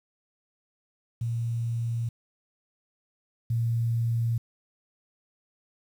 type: tone pair in turn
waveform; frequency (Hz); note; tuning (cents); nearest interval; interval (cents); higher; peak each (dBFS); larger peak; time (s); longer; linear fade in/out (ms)
sine; 116.54 / 116.11; A#2 / A#2; 0 / -6; unison; 6; first; -26 / -23; second; 1.21-2.09 / 3.5-4.38; neither; 5
effects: 9-bit